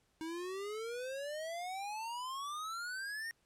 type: exponential sweep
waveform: square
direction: up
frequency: 316 to 1864.7 Hz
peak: -40 dBFS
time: 0.21-3.31 s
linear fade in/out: 0 ms
effects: pink hiss -75 dBFS RMS until 3.45 s + low-pass 11000 Hz 12 dB/octave